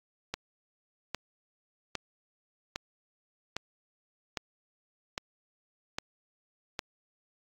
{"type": "click train", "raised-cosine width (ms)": 0.2, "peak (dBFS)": -15, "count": 9, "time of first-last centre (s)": [0.34, 6.792], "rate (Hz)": 1.24, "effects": ["AAC 64 kbps"]}